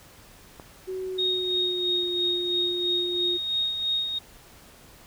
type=click; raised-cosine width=1 ms; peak=-27 dBFS; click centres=0.598 s
type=tone with pitch glide; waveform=sine; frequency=374.7 to 354.9 Hz; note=F#4 to F4; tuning=+22 to +28 cents; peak=-29 dBFS; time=0.87-3.38 s; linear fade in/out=20 ms; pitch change=-94 cents; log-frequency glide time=1.05-2.1 s
type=tone with tremolo; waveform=sine; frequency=3729 Hz; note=A#7; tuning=in tune; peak=-22 dBFS; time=1.18-4.19 s; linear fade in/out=10 ms; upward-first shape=sine; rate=3 Hz; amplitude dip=50%
effects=pink hiss -51 dBFS RMS until 5.06 s